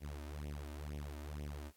sawtooth tone with flanger, 73.42 Hz, D2, in tune, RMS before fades -45 dBFS, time 0-1.72 s, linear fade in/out 50 ms, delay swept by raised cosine 0.33 to 3.33 ms, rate 2.1 Hz, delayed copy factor +0.9, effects white hiss -72 dBFS RMS until 1.76 s + AAC 64 kbps

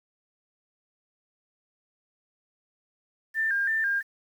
sine tone with vibrato, 1693 Hz, G#6, 33 cents sharp, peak -23 dBFS, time 3.34-4.03 s, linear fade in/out 50 ms, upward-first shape square, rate 3 Hz, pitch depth 90 cents each way, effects 9-bit

